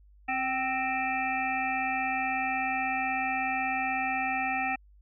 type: harmonic tone with a mistuned harmonic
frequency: 263.2 Hz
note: C4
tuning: 10 cents sharp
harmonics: 1 / 3 / 5 / 7 / 9 / 10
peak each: -38 / -30 / -39 / -35 / -34 / -36 dBFS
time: 0.28-4.76 s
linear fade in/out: 10 ms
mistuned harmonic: 3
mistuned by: -36 cents
effects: added 50 Hz sine -54 dBFS peak until 5.01 s